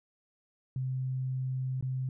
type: tone with dropouts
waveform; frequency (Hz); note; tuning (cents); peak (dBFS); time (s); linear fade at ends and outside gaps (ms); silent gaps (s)
sine; 130; C3; -11; -30; 0.76-2.09; 2; 1.81-1.825
effects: none